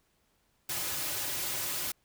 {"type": "noise with comb filter", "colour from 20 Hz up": "white", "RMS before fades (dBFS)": -34, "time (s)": [0.69, 1.92], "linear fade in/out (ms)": 5, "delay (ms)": 4.4, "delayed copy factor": -0.6, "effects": ["pink hiss -72 dBFS RMS until 2.04 s"]}